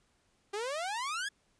sawtooth exponential sweep, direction up, 392 to 1718 Hz, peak -30 dBFS, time 0.53-1.29 s, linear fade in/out 10 ms, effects pink hiss -72 dBFS RMS until 1.59 s + resampled to 22050 Hz

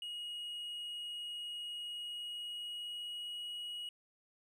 triangle tone with pitch glide, 2888 to 2905 Hz, F#7 to F#7, -43 to -32 cents, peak -39 dBFS, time 0.02-3.89 s, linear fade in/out 2 ms, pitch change +11 cents, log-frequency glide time 1.72-3.45 s, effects none

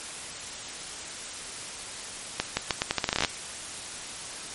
accelerating click train, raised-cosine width 0.2 ms, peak -6 dBFS, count 15, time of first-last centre 2.4-3.248 s, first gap 170 ms, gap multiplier 0.81, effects white hiss -38 dBFS RMS until 4.54 s + MP3 48 kbps

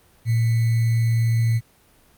sine tone with sample-and-hold, 114.9 Hz, A#2, 25 cents flat, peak -16 dBFS, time 0.25-1.61 s, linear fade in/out 50 ms, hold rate 2100 Hz, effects pink hiss -56 dBFS RMS until 2.17 s + Opus 32 kbps

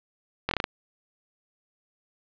slowing click train, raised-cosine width 0.3 ms, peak -9 dBFS, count 6, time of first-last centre 0.49-0.641 s, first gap 22 ms, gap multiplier 1.16, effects resampled to 11025 Hz + 8-bit

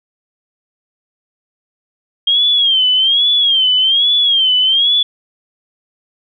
sine tone with vibrato, 3212 Hz, G7, 41 cents sharp, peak -9 dBFS, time 2.27-5.03 s, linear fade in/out 5 ms, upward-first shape sine, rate 1.2 Hz, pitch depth 120 cents each way, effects none

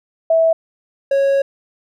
sine / triangle tone pair in turn, 653 / 551 Hz, E5 / C#5, -17 / -11 cents, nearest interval minor third, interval 294 cents, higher first, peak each -10 dBFS, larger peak neither, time 0.3-0.53 / 1.11-1.42 s, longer second, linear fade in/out 5 ms, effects none

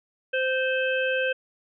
harmonic tone, 520 Hz, C5, 11 cents flat, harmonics 1 / 3 / 5 / 6, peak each -25 / -27 / -30 / -36 dBFS, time 0.33-1.33 s, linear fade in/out 10 ms, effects none

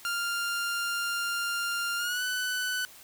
sawtooth tone with pitch glide, 1396.9 to 1497.2 Hz, F6 to F#6, 0 to +20 cents, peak -25 dBFS, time 0.05-2.85 s, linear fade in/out 0 ms, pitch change +120 cents, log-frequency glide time 1.97-2.23 s, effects white hiss -51 dBFS RMS until 3.03 s

